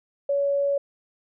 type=tone; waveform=sine; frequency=563 Hz; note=C#5; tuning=27 cents sharp; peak=-20 dBFS; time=0.29-0.78 s; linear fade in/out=5 ms; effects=none